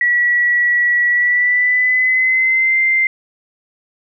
sine tone with pitch glide, 1936 to 2087 Hz, B6 to C7, -35 to -5 cents, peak -11 dBFS, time 0.01-3.07 s, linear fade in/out 2 ms, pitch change +130 cents, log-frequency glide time 1.08-2.79 s, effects none

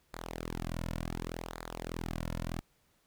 sawtooth tone with flanger, 41.68 Hz, E1, 20 cents sharp, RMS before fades -39 dBFS, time 0.13-2.61 s, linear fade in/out 10 ms, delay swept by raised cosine 0.34 to 2.54 ms, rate 0.68 Hz, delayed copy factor -0.8, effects pink hiss -71 dBFS RMS until 3.06 s

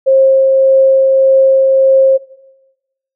sine tone with tremolo, 534 Hz, C5, 35 cents sharp, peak -4 dBFS, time 0.06-2.18 s, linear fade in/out 20 ms, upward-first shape triangle, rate 1.7 Hz, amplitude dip 25%, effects noise-tail reverb RT60 1.0 s tail -18 dB re dry

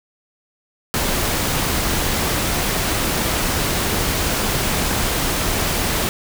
pink noise, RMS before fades -20 dBFS, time 0.94-6.09 s, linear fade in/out 0 ms, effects none

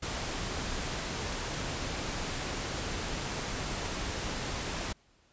pink noise, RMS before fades -35 dBFS, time 0.02-4.93 s, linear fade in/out 10 ms, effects pink hiss -66 dBFS RMS until 5.32 s + resampled to 16000 Hz

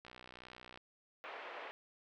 click train, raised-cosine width 0.3 ms, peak -36 dBFS, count 46, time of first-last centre 0.05-0.775 s, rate 62.1 Hz
pink band-pass noise, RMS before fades -48 dBFS, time 1.24-1.71 s, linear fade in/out 0 ms, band 460 to 2800 Hz, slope 24 dB/octave
effects none

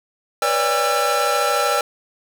45% pulse tone cluster, 488.6 / 555 / 588 / 809 / 1343 Hz, B4 / C#5 / D5 / G#5 / E6, -19 / +2 / +2 / -46 / +32 cents, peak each -25 / -28 / -23 / -23 / -21 dBFS, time 0.42-1.81 s, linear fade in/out 2 ms, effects none

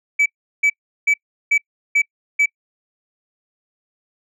sine tone bursts, 2296 Hz, D7, 40 cents flat, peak -9 dBFS, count 6, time 0.19-2.46 s, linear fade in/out 10 ms, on 70 ms, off 370 ms, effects noise-tail reverb RT60 0.1 s tail -26 dB re dry + tanh soft clip ceiling -11 dBFS

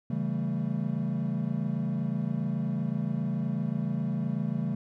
triangle chord, A dominant seventh, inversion first, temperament equal with one note detuned, 138.59 / 164.81 / 196 / 223.6 Hz, C#3 / E3 / G3 / A3, 0 / 0 / 0 / +28 cents, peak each -31 dBFS, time 0.1-4.75 s, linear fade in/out 5 ms, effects none

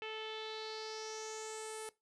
sawtooth tone with low-pass filter sweep, 437.5 Hz, A4, 10 cents flat, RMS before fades -44 dBFS, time 0.02-1.89 s, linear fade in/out 0 ms, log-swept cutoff 2800 to 9800 Hz, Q 4.7, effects noise-tail reverb RT60 0.2 s tail -19 dB re dry

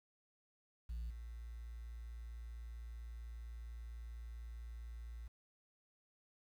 sine tone with level steps, 57.8 Hz, A#1, 14 cents flat, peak -38 / -45 dBFS, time 0.89-5.28 s, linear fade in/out 10 ms, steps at 1.1 s, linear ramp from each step 5 ms, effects tanh soft clip ceiling -39 dBFS + 11-bit

